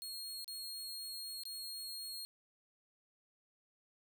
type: tone with dropouts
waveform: sawtooth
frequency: 4276 Hz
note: C8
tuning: 37 cents sharp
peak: -40 dBFS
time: 0.02-2.25 s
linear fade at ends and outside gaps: 0 ms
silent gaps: 0.444-0.479 / 1.435-1.454 s
effects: none